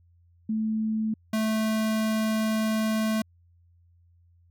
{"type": "tone pair in turn", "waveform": ["sine", "square"], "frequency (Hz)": [218.7, 218.7], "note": ["A3", "A3"], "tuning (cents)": [-10, -10], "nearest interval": "unison", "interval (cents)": 0, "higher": "neither", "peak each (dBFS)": -24, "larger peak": "neither", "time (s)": [[0.49, 1.14], [1.33, 3.22]], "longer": "second", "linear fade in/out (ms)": 5, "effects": ["added 86 Hz sine -57 dBFS peak until 4.5 s"]}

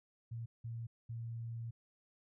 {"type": "tone bursts at uneven times", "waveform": "sine", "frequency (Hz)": 115.6, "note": "A#2", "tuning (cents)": -14, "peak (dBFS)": -40, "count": 3, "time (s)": [[0.31, 0.46], [0.64, 0.87], [1.09, 1.71]], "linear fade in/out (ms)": 10, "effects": []}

